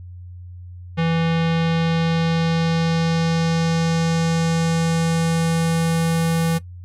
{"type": "tone with low-pass filter sweep", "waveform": "square", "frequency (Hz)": 165, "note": "E3", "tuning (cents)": 2, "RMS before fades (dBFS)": -19, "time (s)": [0.97, 6.59], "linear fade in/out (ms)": 20, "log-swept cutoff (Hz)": [3000, 12000], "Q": 1.5, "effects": ["noise-tail reverb RT60 0.1 s tail -18 dB re dry", "added 89 Hz sine -34 dBFS peak until 6.84 s"]}